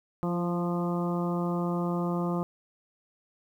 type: harmonic tone with a mistuned harmonic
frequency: 174.61 Hz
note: F3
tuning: in tune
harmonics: 1 / 2 / 3 / 4 / 5 / 6 / 7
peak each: -28 / -33 / -37 / -39 / -41 / -40 / -40 dBFS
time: 0.23-2.43 s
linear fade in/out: 0 ms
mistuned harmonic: 2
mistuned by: -21 cents
effects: 10-bit